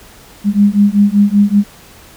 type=beating tone pair; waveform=sine; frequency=201.2 / 206.4 Hz; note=G3 / G#3; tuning=+45 / -10 cents; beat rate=5.2 Hz; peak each=-10 dBFS; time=0.44-1.64 s; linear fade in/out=50 ms; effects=pink hiss -40 dBFS RMS until 2.16 s